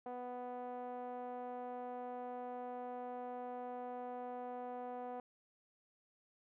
5% pulse tone with low-pass filter, 247.6 Hz, B3, 5 cents sharp, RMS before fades -45 dBFS, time 0.06-5.2 s, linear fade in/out 2 ms, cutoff 670 Hz, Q 2.9, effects none

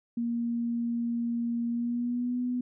sine tone with pitch glide, 235.1 to 247.5 Hz, A#3 to B3, +15 to +4 cents, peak -27 dBFS, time 0.17-2.61 s, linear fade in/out 5 ms, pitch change +89 cents, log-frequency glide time 1.69-2.4 s, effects none

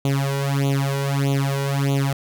sawtooth tone with flanger, 138.59 Hz, C#3, in tune, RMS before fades -21 dBFS, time 0.05-2.13 s, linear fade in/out 2 ms, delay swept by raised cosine 0.29 to 2.09 ms, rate 1.6 Hz, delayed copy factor +1, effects none

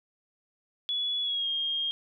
sine tone with pitch glide, 3400 to 3230 Hz, G#7 to G#7, +40 to -49 cents, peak -27 dBFS, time 0.89-1.91 s, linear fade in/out 0 ms, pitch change -89 cents, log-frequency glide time 1.22-1.48 s, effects none

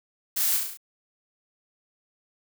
blue noise with echo, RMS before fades -26 dBFS, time 0.36-0.57 s, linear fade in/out 10 ms, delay 34 ms, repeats 6, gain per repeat -3 dB, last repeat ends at 0.774 s, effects none

